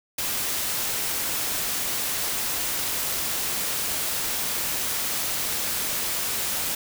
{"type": "noise", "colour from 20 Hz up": "white", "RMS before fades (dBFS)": -27, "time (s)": [0.18, 6.75], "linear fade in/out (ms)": 5, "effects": []}